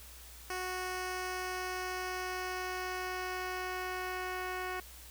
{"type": "tone with low-pass filter sweep", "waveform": "10% pulse", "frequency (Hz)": 368, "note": "F#4", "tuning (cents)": -9, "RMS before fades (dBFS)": -38, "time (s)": [0.5, 4.8], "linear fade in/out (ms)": 2, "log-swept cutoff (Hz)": [11000, 3200], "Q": 0.8, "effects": ["added 60 Hz sine -53 dBFS peak until 5.1 s", "white hiss -53 dBFS RMS until 5.1 s"]}